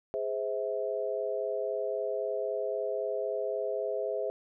sine chord, Ab augmented, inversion none, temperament just, 415.3 / 519.1 / 648.9 Hz, Ab4 / C5 / E5, 0 / -14 / -27 cents, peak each -34 dBFS, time 0.14-4.3 s, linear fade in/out 0 ms, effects none

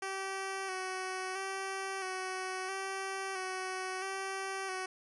10% pulse tone with vibrato, 380 Hz, F#4, 46 cents sharp, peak -28 dBFS, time 0.02-4.86 s, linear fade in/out 5 ms, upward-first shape square, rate 0.75 Hz, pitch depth 28 cents each way, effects resampled to 24000 Hz

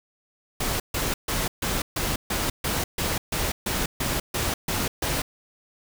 pink noise bursts, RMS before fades -26 dBFS, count 14, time 0.6-5.22 s, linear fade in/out 5 ms, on 200 ms, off 140 ms, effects none

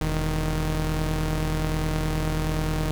sawtooth tone pair together, 41.26 / 155.56 Hz, E1 / D#3, +2 / 0 cents, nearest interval octave + major seventh, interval 2298 cents, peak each -22 / -22 dBFS, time 0.01-2.91 s, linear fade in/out 0 ms, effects none

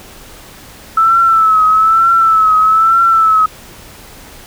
sine tone with vibrato, 1313 Hz, E6, 7 cents flat, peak -6 dBFS, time 0.97-3.46 s, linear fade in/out 5 ms, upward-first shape triangle, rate 1.1 Hz, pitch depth 65 cents each way, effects pink hiss -36 dBFS RMS until 4.46 s

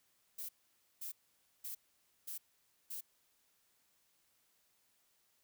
violet noise bursts, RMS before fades -44 dBFS, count 5, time 0.38-3.01 s, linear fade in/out 10 ms, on 110 ms, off 520 ms, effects white hiss -75 dBFS RMS until 5.43 s

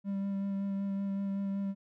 triangle tone with vibrato, 197.2 Hz, G3, 11 cents sharp, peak -29 dBFS, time 0.04-1.75 s, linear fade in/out 50 ms, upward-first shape sine, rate 5.3 Hz, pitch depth 14 cents each way, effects none

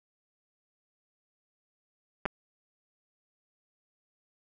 clicks, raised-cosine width 0.5 ms, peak -15 dBFS, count 2, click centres 2.255 / 2.26 s, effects none

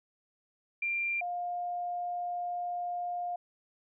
sine tone pair in turn, 2378 / 707 Hz, D7 / F5, +21 / +21 cents, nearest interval octave + major sixth, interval 2100 cents, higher first, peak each -29 / -32 dBFS, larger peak first, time 0.82-1.21 / 1.21-3.36 s, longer second, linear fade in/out 5 ms, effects none

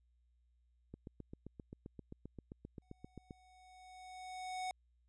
click train, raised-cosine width 3 ms, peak -35 dBFS, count 19, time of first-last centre 0.94-3.308 s, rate 7.6 Hz
square tone with exponential growth, 741 Hz, F#5, 2 cents sharp, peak -38 dBFS, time 2.82-4.71 s, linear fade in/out 1 ms, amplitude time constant 410 ms
effects added 60 Hz sine -70 dBFS peak until 5.08 s + resampled to 22050 Hz

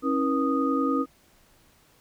sine tone cluster, 272 / 322.3 / 480.7 / 1240 Hz, C#4 / E4 / B4 / D#6, -33 / -39 / -47 / -6 cents, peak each -24 / -30 / -30 / -28 dBFS, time 0.02-1.06 s, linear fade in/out 50 ms, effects pink hiss -60 dBFS RMS until 2 s

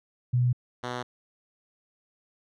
sine / 5% pulse tone pair in turn, 123.47 / 123.47 Hz, B2 / B2, 0 / 0 cents, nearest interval unison, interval 0 cents, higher neither, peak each -20 / -20 dBFS, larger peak neither, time 0.33-0.53 / 0.83-1.03 s, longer neither, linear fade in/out 10 ms, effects low-pass 5000 Hz 12 dB/octave

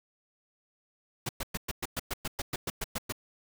pink noise bursts, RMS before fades -33 dBFS, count 14, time 1.26-3.124 s, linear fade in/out 5 ms, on 31 ms, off 110 ms, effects none

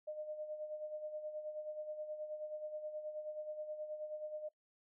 sine tone with tremolo, 610 Hz, D#5, 34 cents flat, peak -39 dBFS, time 0.07-4.49 s, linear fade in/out 10 ms, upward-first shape sine, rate 9.4 Hz, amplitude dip 60%, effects noise-tail reverb RT60 0.1 s tail -20 dB re dry

